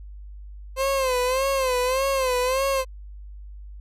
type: tone with vibrato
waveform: 30% pulse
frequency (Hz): 521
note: C5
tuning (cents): -7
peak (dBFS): -18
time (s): 0.76-2.85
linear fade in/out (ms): 50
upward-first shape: sine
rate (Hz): 1.7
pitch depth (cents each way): 87
effects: added 50 Hz sine -37 dBFS peak until 3.8 s + resampled to 32000 Hz